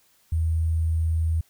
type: tone with sample-and-hold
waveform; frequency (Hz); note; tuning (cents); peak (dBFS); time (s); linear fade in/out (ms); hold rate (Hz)
sine; 81.1; E2; -28; -20; 0.32-1.41; 5; 8820
effects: white hiss -62 dBFS RMS until 1.49 s